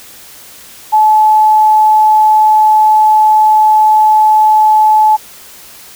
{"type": "tone", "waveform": "sine", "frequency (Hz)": 861, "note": "A5", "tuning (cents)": -38, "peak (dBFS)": -4, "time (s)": [0.92, 5.17], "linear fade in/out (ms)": 20, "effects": ["white hiss -35 dBFS RMS until 5.95 s"]}